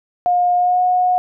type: tone with pitch glide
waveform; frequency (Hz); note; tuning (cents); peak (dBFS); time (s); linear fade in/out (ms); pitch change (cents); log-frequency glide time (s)
sine; 713 to 727.1; F5 to F#5; +36 to -30; -12; 0.26-1.18; 0; +34; 0.56-0.81
effects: none